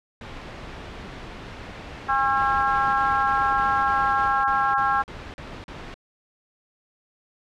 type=noise; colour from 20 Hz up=pink; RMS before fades=-37 dBFS; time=0.21-4.28 s; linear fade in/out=2 ms
type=harmonic tone; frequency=270.6 Hz; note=C#4; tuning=42 cents flat; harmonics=3 / 4 / 5 / 6; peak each=-23 / -24 / -24 / -27 dBFS; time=2.08-5.03 s; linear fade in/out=20 ms
type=noise bursts; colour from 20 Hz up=pink; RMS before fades=-37 dBFS; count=12; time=2.37-5.941 s; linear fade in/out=0 ms; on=260 ms; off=41 ms
effects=low-pass 3000 Hz 12 dB/octave